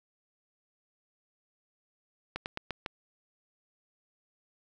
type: slowing click train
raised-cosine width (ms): 0.3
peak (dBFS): -18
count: 5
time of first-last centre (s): 2.36-2.862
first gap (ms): 99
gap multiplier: 1.16
effects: none